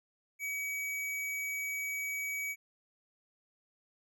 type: tone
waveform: square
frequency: 2270 Hz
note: C#7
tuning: 41 cents sharp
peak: -35 dBFS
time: 0.39-2.56 s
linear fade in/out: 50 ms
effects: none